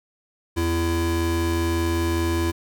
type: tone pair together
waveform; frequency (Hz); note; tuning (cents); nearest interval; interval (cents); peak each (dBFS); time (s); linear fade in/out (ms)
square; 83.59 / 335.9; E2 / E4; +25 / +33; 2 octaves; 2408; -24; 0.56-2.52; 20
effects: none